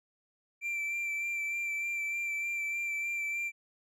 triangle tone with vibrato, 2349 Hz, D7, in tune, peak -30 dBFS, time 0.61-3.52 s, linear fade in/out 50 ms, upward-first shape sine, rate 3.3 Hz, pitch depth 19 cents each way, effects none

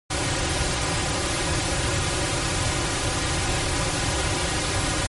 pink noise with comb filter, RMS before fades -24 dBFS, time 0.1-5.07 s, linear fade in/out 10 ms, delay 4.5 ms, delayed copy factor -0.75, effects MP3 48 kbps

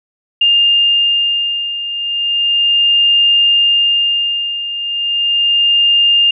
sine beating tone pair, 2810 / 2810.35 Hz, F7 / F7, +10 / +10 cents, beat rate 0.35 Hz, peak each -16 / -11 dBFS, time 0.41-6.31 s, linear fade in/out 5 ms, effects none

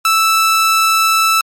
sawtooth tone, 1318.5 Hz, E6, in tune, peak -6 dBFS, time 0.05-1.41 s, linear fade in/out 2 ms, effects MP3 64 kbps

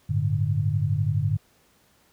sine chord, G suspended second, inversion none, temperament equal, 98 / 110 / 146.83 Hz, G2 / A2 / D3, 0 / 0 / 0 cents, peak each -25 dBFS, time 0.09-1.37 s, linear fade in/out 10 ms, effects pink hiss -61 dBFS RMS until 2.12 s + high-pass 60 Hz 12 dB/octave

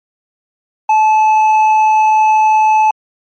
sine tone with hard clipping, 866 Hz, A5, 28 cents flat, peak -8 dBFS, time 0.89-2.91 s, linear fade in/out 5 ms, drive 4 dB, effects MP3 32 kbps

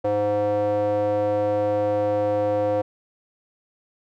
square tone with band-pass filter, 103.83 Hz, G#2, in tune, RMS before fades -22 dBFS, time 0.04-2.82 s, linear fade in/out 10 ms, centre 570 Hz, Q 5.3, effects none

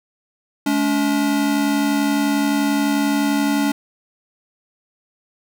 square tone pair together, 213.4 / 284.9 Hz, G#3 / C#4, +47 / +48 cents, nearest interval perfect fourth, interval 501 cents, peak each -23 / -18 dBFS, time 0.66-3.72 s, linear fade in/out 5 ms, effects none

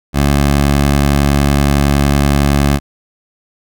15% pulse tone, 70.8 Hz, C#2, 37 cents sharp, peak -3 dBFS, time 0.13-2.8 s, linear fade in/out 50 ms, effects none

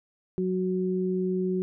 sine tone pair together, 184.36 / 370 Hz, F#3 / F#4, -6 / 0 cents, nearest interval octave, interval 1206 cents, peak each -27 dBFS, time 0.38-1.62 s, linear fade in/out 0 ms, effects none

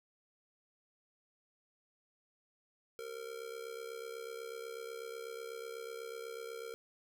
square tone with amplitude modulation, 460 Hz, A#4, 23 cents flat, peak -40 dBFS, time 2.99-6.74 s, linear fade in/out 0 ms, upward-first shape sine, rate 68.1 Hz, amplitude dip 75%, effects none

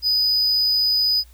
triangle tone, 4978 Hz, D#8, in tune, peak -15 dBFS, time 0.02-1.24 s, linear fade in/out 50 ms, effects added 60 Hz sine -45 dBFS peak until 1.33 s + white hiss -56 dBFS RMS until 1.33 s

